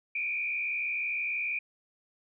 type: tone with frequency modulation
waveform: sine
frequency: 2397 Hz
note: D7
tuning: 35 cents sharp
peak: -29 dBFS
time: 0.15-1.59 s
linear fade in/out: 5 ms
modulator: 66.3 Hz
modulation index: 1.4
effects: none